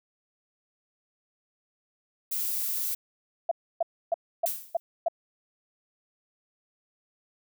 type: noise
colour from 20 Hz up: violet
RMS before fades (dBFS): -30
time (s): 2.31-2.95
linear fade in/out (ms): 10
type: tone bursts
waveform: sine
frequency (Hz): 673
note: E5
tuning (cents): +36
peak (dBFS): -21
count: 6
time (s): 3.49-5.084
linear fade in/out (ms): 5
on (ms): 24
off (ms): 290
type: noise with exponential decay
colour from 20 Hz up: violet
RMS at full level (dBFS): -26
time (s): 4.46-4.8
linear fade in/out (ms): 0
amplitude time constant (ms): 72
effects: none